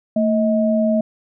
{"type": "tone pair together", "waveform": "sine", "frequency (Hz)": [224.1, 633.4], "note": ["A3", "D#5"], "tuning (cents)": [32, 31], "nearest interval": "octave + tritone", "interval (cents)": 1799, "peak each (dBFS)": [-16, -18], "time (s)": [0.16, 1.01], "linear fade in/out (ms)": 5, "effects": []}